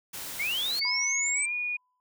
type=noise; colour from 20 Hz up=white; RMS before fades=-38 dBFS; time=0.13-0.8 s; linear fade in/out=10 ms
type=linear sweep; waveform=sine; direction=up; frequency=2060 to 8310 Hz; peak=-27 dBFS; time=0.39-1.46 s; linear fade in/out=10 ms
type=tone with pitch glide; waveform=sine; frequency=2195 to 2450 Hz; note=C#7 to D#7; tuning=-18 to -27 cents; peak=-28 dBFS; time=0.81-1.77 s; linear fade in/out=10 ms; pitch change=+191 cents; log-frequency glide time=1.33-1.53 s
type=tone with exponential decay; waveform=sine; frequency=1000 Hz; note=B5; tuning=21 cents sharp; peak=-35 dBFS; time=0.85-2 s; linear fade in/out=0 ms; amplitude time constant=250 ms
effects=none